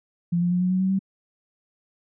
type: tone with pitch steps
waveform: sine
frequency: 172.4 / 175.62 / 178.89 / 182.23 / 185.63 / 189.09 / 192.62 Hz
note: F3 / F3 / F3 / F#3 / F#3 / F#3 / G3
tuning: -22 / +10 / +42 / -26 / +6 / +38 / -30 cents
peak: -19 dBFS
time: 0.32-0.992 s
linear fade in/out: 10 ms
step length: 96 ms
effects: none